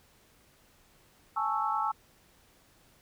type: chord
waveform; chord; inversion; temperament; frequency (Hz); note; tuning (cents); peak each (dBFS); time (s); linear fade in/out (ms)
sine; A major seventh; third; equal; 830.6 / 880 / 1108.7 / 1318.5; G#5 / A5 / C#6 / E6; 0 / 0 / 0 / 0; -34 / -32 / -34 / -32; 1.36-1.92; 10
effects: pink hiss -63 dBFS RMS until 3.01 s